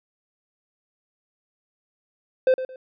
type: tone with echo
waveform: triangle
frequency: 517 Hz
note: C5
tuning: 21 cents flat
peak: -12 dBFS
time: 2.47-2.54 s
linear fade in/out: 2 ms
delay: 110 ms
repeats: 2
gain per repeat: -12 dB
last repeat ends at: 2.76 s
effects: resampled to 11025 Hz